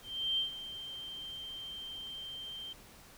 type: tone with ADSR envelope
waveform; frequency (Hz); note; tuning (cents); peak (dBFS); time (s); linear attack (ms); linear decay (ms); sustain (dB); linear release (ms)
sine; 3143; G7; +4; -28; 0.02-2.73; 360; 120; -13; 5
effects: pink hiss -56 dBFS RMS until 3.17 s